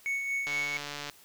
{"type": "tone with tremolo", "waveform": "triangle", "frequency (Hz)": 2217, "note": "C#7", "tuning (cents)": 0, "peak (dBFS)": -26, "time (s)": [0.06, 0.77], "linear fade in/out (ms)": 0, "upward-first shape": "sine", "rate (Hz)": 4.3, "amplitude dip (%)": 40}
{"type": "click train", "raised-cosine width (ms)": 0.2, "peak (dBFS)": -20, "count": 92, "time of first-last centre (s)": [0.47, 1.098], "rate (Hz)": 145}
{"effects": ["white hiss -57 dBFS RMS until 1.24 s"]}